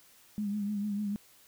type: tone with vibrato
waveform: sine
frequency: 205.7 Hz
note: G#3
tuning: 16 cents flat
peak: -30 dBFS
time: 0.38-1.16 s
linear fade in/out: 0 ms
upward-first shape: triangle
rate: 6.7 Hz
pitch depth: 59 cents each way
effects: white hiss -60 dBFS RMS until 1.47 s